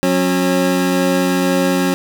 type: tone pair together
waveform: 25% pulse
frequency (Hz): 182 / 272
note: F#3 / C#4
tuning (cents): -28 / -33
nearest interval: perfect fifth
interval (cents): 695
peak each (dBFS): -13 / -12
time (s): 0.03-1.94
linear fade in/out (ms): 0
effects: none